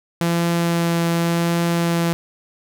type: tone with vibrato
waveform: sawtooth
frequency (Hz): 169.4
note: E3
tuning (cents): +48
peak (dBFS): -13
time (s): 0.21-2.13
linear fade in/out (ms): 0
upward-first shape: triangle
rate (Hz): 0.88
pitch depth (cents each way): 10
effects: none